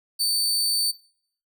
sawtooth tone, 4554 Hz, C#8, 46 cents sharp, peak -18 dBFS, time 0.19-0.92 s, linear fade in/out 20 ms, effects noise-tail reverb RT60 0.6 s tail -20 dB re dry

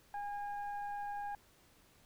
sine tone with frequency modulation, 817 Hz, G#5, 29 cents flat, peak -38 dBFS, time 0.14-1.35 s, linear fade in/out 2 ms, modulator 811 Hz, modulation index 0.53, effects pink hiss -66 dBFS RMS until 2.05 s

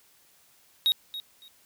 triangle tone with echo, 3775 Hz, A#7, 21 cents sharp, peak -18 dBFS, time 0.86-0.92 s, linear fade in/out 0 ms, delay 280 ms, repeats 2, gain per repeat -14 dB, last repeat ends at 1.48 s, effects white hiss -61 dBFS RMS until 1.65 s

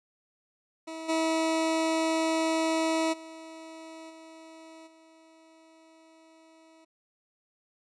20% pulse tone with level steps, 322.6 Hz, E4, 37 cents flat, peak -32 / -20 / -38 / -42 / -50 dBFS, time 0.87-6.85 s, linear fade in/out 10 ms, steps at 1.08 / 3.12 / 4.09 / 4.86 s, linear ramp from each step 20 ms, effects resampled to 22050 Hz

